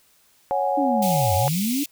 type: chord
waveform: sine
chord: C# suspended fourth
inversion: none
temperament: equal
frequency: 554.4 / 740 / 830.6 Hz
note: C#5 / F#5 / G#5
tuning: 0 / 0 / 0 cents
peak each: -24 dBFS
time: 0.51-1.48 s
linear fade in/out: 0 ms
type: linear two-way sweep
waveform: sine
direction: down then up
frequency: 296.8 to 87.31 to 296.8 Hz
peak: -21 dBFS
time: 0.77-1.84 s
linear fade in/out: 10 ms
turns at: 1.35 s
type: high-pass noise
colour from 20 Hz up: white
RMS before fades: -30 dBFS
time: 1.02-1.86 s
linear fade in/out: 5 ms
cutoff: 2100 Hz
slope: 96 dB/octave
effects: white hiss -59 dBFS RMS until 1.91 s